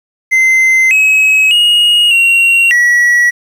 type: tone with pitch steps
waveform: triangle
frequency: 2069 / 2557 / 2875 / 2748 / 1931 Hz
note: C7 / D#7 / F7 / F7 / B6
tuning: -20 / +47 / +50 / -29 / -39 cents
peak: -4 dBFS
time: 0.31-3.31 s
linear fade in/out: 20 ms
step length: 600 ms
effects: 7-bit